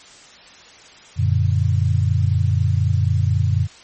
sine chord, Gb augmented, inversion none, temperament equal, 92.5 / 116.54 / 146.83 Hz, Gb2 / Bb2 / D3, 0 / 0 / 0 cents, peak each -17 / -19 / -22 dBFS, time 1.16-3.68 s, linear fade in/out 50 ms, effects white hiss -44 dBFS RMS until 3.83 s + MP3 32 kbps

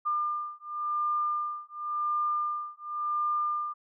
sine beating tone pair, 1200 / 1200.92 Hz, D6 / D6, +37 / +38 cents, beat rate 0.92 Hz, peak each -31 / -31 dBFS, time 0.05-3.74 s, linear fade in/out 20 ms, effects none

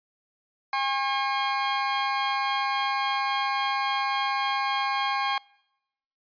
sawtooth tone pair together, 810 / 1081.2 Hz, G#5 / C#6, -43 / -44 cents, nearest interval perfect fourth, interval 499 cents, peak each -23 dBFS, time 0.73-5.38 s, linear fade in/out 2 ms, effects noise-tail reverb RT60 0.9 s tail -26 dB re dry + resampled to 11025 Hz

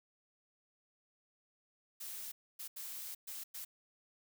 blue noise bursts at uneven times, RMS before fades -45 dBFS, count 5, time 2-2.32 / 2.59-2.68 / 2.76-3.15 / 3.27-3.44 / 3.54-3.65 s, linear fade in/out 10 ms, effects none

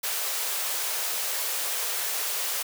white high-pass noise, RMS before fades -29 dBFS, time 0.03-2.63 s, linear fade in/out 10 ms, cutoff 410 Hz, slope 48 dB/octave, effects none

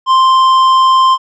sine tone with tanh clipping, 1046.5 Hz, C6, in tune, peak -7 dBFS, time 0.06-1.18 s, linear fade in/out 50 ms, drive 9 dB, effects none

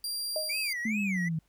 sawtooth tone, 4755 Hz, D8, 21 cents sharp, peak -29 dBFS, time 0.04-0.73 s, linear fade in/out 2 ms
sine tone with exponential decay, 622.3 Hz, D#5, in tune, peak -27 dBFS, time 0.36-0.62 s, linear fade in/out 2 ms, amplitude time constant 56 ms
triangle tone with vibrato, 2217 Hz, C#7, in tune, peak -30 dBFS, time 0.49-1.29 s, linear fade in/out 10 ms, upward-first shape sine, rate 2.4 Hz, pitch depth 270 cents each way
sine linear sweep, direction down, 224.3 to 155.8 Hz, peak -28 dBFS, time 0.85-1.39 s, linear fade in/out 5 ms
effects added 50 Hz sine -70 dBFS peak until 1.48 s + pink hiss -72 dBFS RMS until 1.48 s

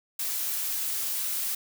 blue noise, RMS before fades -30 dBFS, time 0.19-1.55 s, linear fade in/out 5 ms, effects none

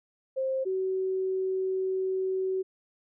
sine tone pair in turn, 528 / 377.6 Hz, C5 / F#4, +16 / +35 cents, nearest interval tritone, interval 581 cents, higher first, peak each -26 dBFS, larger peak neither, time 0.36-0.65 / 0.65-2.63 s, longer second, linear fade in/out 20 ms, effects none

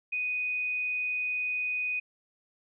sine tone, 2489 Hz, D#7, in tune, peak -28 dBFS, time 0.12-2 s, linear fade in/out 10 ms, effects none

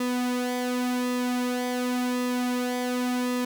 sawtooth tone with flanger, 248.3 Hz, B3, 9 cents sharp, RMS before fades -27 dBFS, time 0-3.45 s, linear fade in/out 5 ms, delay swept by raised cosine 1.3 to 3.3 ms, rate 0.9 Hz, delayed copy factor -0.6, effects none

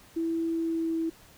sine tone with pitch glide, 329.6 to 326.6 Hz, E4 to E4, 0 to -16 cents, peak -26 dBFS, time 0.16-1.1 s, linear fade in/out 10 ms, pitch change -16 cents, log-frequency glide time 0.6-0.96 s, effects pink hiss -55 dBFS RMS until 1.37 s

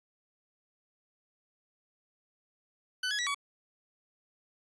20% pulse tone with pitch steps, 1503 / 1678 / 1940 / 1132 Hz, F#6 / G#6 / B6 / C#6, +27 / +17 / -31 / +36 cents, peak -25 dBFS, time 3.03-3.346 s, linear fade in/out 5 ms, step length 79 ms, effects resampled to 22050 Hz

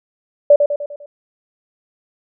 sine tone with echo, 581 Hz, D5, 19 cents flat, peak -4 dBFS, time 0.5-0.56 s, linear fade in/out 5 ms, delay 100 ms, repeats 5, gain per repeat -6 dB, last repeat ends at 1.06 s, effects none

